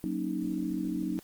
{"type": "chord", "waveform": "sine", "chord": "D# minor seventh", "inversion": "first", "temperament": "equal", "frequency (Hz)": [185, 233.1, 277.2, 311.1], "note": ["F#3", "A#3", "C#4", "D#4"], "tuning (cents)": [0, 0, 0, 0], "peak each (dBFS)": [-35, -37, -36, -33], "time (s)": [0.04, 1.19], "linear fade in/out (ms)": 0, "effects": ["white hiss -57 dBFS RMS until 1.23 s", "Opus 32 kbps"]}